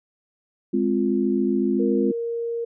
sine chord, F minor, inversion first, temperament equal, 207.7 / 261.6 / 349.2 Hz, Ab3 / C4 / F4, 0 / 0 / 0 cents, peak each -23 dBFS, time 0.73-2.12 s, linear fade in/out 10 ms
sine tone, 466.2 Hz, A#4, in tune, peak -24 dBFS, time 1.79-2.65 s, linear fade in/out 10 ms
effects none

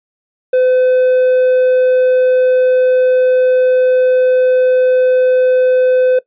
triangle tone, 509 Hz, C5, 48 cents flat, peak -6 dBFS, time 0.53-6.19 s, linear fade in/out 5 ms, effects noise-tail reverb RT60 0.1 s tail -19 dB re dry + resampled to 8000 Hz

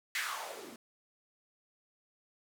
blue noise with band-pass filter sweep, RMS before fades -40 dBFS, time 0.15-0.76 s, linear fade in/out 2 ms, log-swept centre 2100 to 230 Hz, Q 3.7, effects none

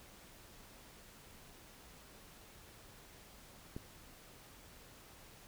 click, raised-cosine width 3 ms, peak -30 dBFS, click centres 3.765 s, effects pink hiss -58 dBFS RMS until 5.47 s

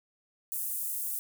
pink high-pass noise, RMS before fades -34 dBFS, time 0.52-1.19 s, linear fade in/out 0 ms, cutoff 10000 Hz, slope 24 dB/octave, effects none

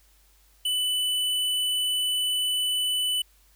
square tone, 2989 Hz, F#7, 17 cents sharp, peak -24 dBFS, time 0.65-3.22 s, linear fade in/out 5 ms, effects added 50 Hz sine -59 dBFS peak until 3.55 s + white hiss -62 dBFS RMS until 3.55 s

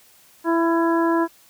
harmonic tone with a mistuned harmonic, 332.9 Hz, E4, 17 cents sharp, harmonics 1 / 2 / 3 / 4 / 5, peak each -18 / -26 / -23 / -32 / -30 dBFS, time 0.44-1.28 s, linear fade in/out 50 ms, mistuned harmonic 4, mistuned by +20 cents, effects white hiss -53 dBFS RMS until 1.49 s

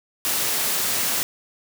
white high-pass noise, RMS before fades -23 dBFS, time 0.25-1.23 s, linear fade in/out 0 ms, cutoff 110 Hz, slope 12 dB/octave, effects none

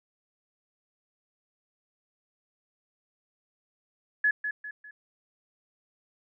sine tone with echo, 1700 Hz, G#6, 40 cents sharp, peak -20 dBFS, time 4.24-4.31 s, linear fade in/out 5 ms, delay 200 ms, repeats 3, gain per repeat -8 dB, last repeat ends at 4.91 s, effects none

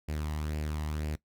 sawtooth tone with flanger, 76.1 Hz, D#2, 38 cents flat, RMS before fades -34 dBFS, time 0.08-1.16 s, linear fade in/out 10 ms, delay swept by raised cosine 0.4 to 1.04 ms, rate 2 Hz, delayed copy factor +0.5, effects noise-tail reverb RT60 0.1 s tail -19 dB re dry

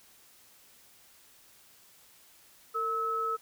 sine tone pair together, 453.6 / 1296 Hz, A#4 / E6, -47 / -30 cents, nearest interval octave + tritone, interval 1817 cents, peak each -36 / -29 dBFS, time 2.74-3.37 s, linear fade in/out 20 ms, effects white hiss -59 dBFS RMS until 3.41 s

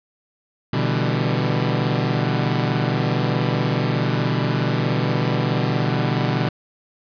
sawtooth chord, E minor seventh, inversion second, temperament equal with one note detuned, 123.47 / 148.11 / 164.81 / 196 Hz, B2 / D3 / E3 / G3, 0 / +15 / 0 / 0 cents, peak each -18 / -19 / -23 / -23 dBFS, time 0.73-6.49 s, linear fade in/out 5 ms, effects resampled to 11025 Hz + 8-bit

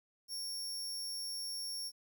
sawtooth tone, 5500 Hz, F8, 27 cents flat, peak -36 dBFS, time 0.28-1.92 s, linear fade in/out 50 ms, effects 11-bit

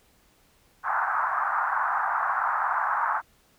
white band-pass noise, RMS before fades -26 dBFS, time 0.83-3.22 s, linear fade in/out 50 ms, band 770 to 1500 Hz, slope 48 dB/octave, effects pink hiss -62 dBFS RMS until 3.58 s

